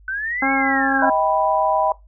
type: linear two-way sweep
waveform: sine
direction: up then down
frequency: 1498 to 2219 to 1498 Hz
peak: -22 dBFS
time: 0.08-1.05 s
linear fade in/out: 2 ms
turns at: 0.52 s
type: harmonic tone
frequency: 270.2 Hz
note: C#4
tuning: 44 cents flat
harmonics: 1 / 2 / 3 / 4 / 5 / 6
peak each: -21 / -28 / -21 / -30 / -26 / -23 dBFS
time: 0.42-1.1 s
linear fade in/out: 5 ms
type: chord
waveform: sine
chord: Eb augmented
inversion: none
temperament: equal with one note detuned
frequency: 631.7 / 784 / 987.8 Hz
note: Eb5 / G5 / B5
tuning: +26 / 0 / 0 cents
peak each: -20 dBFS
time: 1.02-1.92 s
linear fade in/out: 2 ms
effects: noise-tail reverb RT60 0.2 s tail -19 dB re dry + added 50 Hz sine -45 dBFS peak until 2.07 s